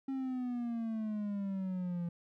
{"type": "exponential sweep", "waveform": "triangle", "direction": "down", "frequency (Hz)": [270.9, 170.3], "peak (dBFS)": -32, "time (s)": [0.08, 2.09], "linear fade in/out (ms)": 5, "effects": []}